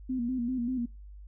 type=tone with vibrato; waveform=sine; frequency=247.1 Hz; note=B3; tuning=1 cent sharp; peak=-28 dBFS; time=0.09-0.86 s; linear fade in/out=10 ms; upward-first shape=square; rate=5.1 Hz; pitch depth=71 cents each way; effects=noise-tail reverb RT60 0.3 s tail -26 dB re dry + added 50 Hz sine -44 dBFS peak until 1.27 s